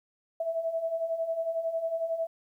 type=beating tone pair; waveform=sine; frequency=649 / 660 Hz; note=E5 / E5; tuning=-27 / +2 cents; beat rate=11 Hz; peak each=-35 / -29 dBFS; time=0.4-2.27 s; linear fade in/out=5 ms; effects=11-bit